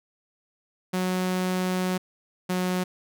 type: tone pair in turn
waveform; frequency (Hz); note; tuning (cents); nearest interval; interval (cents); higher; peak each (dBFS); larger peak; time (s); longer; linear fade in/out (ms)
sawtooth; 183.9 / 182.52; F#3 / F#3; -10 / -23; unison; 13; first; -20; neither; 0.93-1.98 / 2.49-2.84; first; 10
effects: none